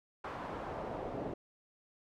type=noise with band-pass filter sweep; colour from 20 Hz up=brown; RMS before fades=-41 dBFS; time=0.24-1.34 s; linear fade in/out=5 ms; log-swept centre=1100 to 500 Hz; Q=1.4; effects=none